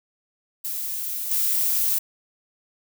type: noise with level steps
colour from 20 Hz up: violet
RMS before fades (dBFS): -29 / -22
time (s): 0.64-1.99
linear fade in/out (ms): 10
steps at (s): 1.31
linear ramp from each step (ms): 5
effects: none